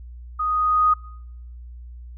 sine tone with level ramp, 1244.5 Hz, D#6, in tune, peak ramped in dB -21 to -13 dBFS, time 0.39-0.94 s, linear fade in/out 10 ms, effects noise-tail reverb RT60 0.8 s tail -24 dB re dry + added 60 Hz sine -36 dBFS peak until 2.17 s

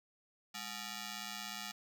5% pulse ring-modulated tone, 523.3 Hz, C5, in tune, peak -27 dBFS, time 0.54-1.72 s, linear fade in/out 10 ms, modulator 320 Hz, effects none

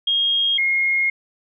sine tone pair in turn, 3251 / 2147 Hz, G#7 / C7, -38 / +44 cents, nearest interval perfect fifth, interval 718 cents, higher first, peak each -16 dBFS, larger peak neither, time 0.07-0.58 / 0.58-1.1 s, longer second, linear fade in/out 5 ms, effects none

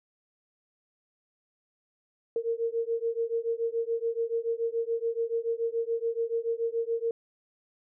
sine beating tone pair, 457.5 / 464.5 Hz, A#4 / A#4, -32 / -6 cents, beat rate 7 Hz, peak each -30 / -30 dBFS, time 2.36-7.11 s, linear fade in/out 2 ms, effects none

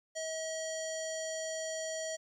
square tone with low-pass filter, 639 Hz, D#5, 46 cents sharp, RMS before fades -38 dBFS, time 0.15-2.17 s, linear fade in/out 20 ms, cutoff 6600 Hz, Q 7.3, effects 12-bit

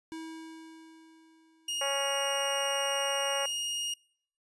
square tone with exponential decay, 322.4 Hz, E4, 38 cents flat, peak -38 dBFS, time 0.12-2.47 s, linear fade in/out 0 ms, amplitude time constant 510 ms
sawtooth tone, 2858 Hz, F7, 39 cents sharp, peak -28 dBFS, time 1.68-3.94 s, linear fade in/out 5 ms
harmonic tone, 277.2 Hz, C#4, in tune, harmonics 2 / 3 / 4 / 5 / 6 / 7 / 8 / 9 / 10, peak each -33 / -37 / -39 / -41 / -43 / -44 / -45 / -46 / -47 dBFS, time 1.81-3.46 s, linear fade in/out 5 ms
effects noise-tail reverb RT60 0.6 s tail -26 dB re dry + resampled to 24000 Hz

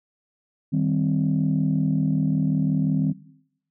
sine chord, C minor, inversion first, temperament equal, 155.56 / 196 / 261.6 Hz, Eb3 / G3 / C4, 0 / 0 / 0 cents, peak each -21 / -25 / -23 dBFS, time 0.72-3.13 s, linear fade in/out 20 ms, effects noise-tail reverb RT60 0.7 s tail -17 dB re dry + tanh soft clip ceiling -12 dBFS

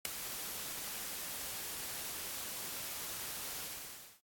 white noise with ADSR envelope, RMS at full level -29 dBFS, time 0.05-4.21 s, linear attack 3 ms, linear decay 4 ms, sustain -13 dB, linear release 620 ms, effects AAC 64 kbps

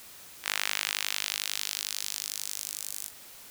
sawtooth tone with high-pass filter sweep, 51.1 Hz, G#1, 27 cents flat, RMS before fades -34 dBFS, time 0.43-3.11 s, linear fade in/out 50 ms, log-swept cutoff 1900 to 8600 Hz, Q 1.1, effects white hiss -49 dBFS RMS until 3.5 s

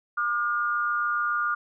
sine tone pair together, 1200 / 1427 Hz, D6 / F6, +37 / +37 cents, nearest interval minor third, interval 300 cents, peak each -26 dBFS, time 0.17-1.55 s, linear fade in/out 10 ms, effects none

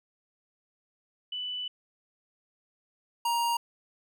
sine / square tone pair in turn, 2983 / 939.6 Hz, F#7 / A#5, +13 / +13 cents, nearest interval octave + minor sixth, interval 2000 cents, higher first, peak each -32 / -26 dBFS, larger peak second, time 1.32-1.68 / 3.25-3.57 s, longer first, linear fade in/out 5 ms, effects none

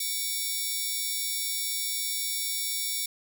10% pulse tone cluster, 2268 / 3561 / 3923 / 5500 Hz, C#7 / A7 / B7 / F8, +39 / +20 / -12 / -27 cents, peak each -27 dBFS, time 0-3.06 s, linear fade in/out 5 ms, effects none

